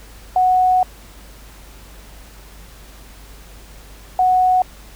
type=tone pair in turn; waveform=sine; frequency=738 / 738 Hz; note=F#5 / F#5; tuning=-5 / -5 cents; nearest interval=unison; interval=0 cents; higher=neither; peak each=-11 dBFS; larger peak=neither; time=0.36-0.83 / 4.19-4.62 s; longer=first; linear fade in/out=2 ms; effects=added 50 Hz sine -40 dBFS peak until 4.95 s + pink hiss -44 dBFS RMS until 4.95 s